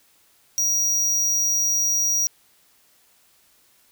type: tone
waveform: square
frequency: 5750 Hz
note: F8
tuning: 50 cents sharp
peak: -19 dBFS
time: 0.58-2.27 s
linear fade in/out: 0 ms
effects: white hiss -59 dBFS RMS until 3.91 s